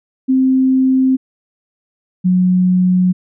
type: tone pair in turn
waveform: sine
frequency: 261.6 / 182.54 Hz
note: C4 / F#3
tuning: 0 / -23 cents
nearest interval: tritone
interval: 623 cents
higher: first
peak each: -9 dBFS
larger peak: neither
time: 0.28-1.17 / 2.24-3.13 s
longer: neither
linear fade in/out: 20 ms
effects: none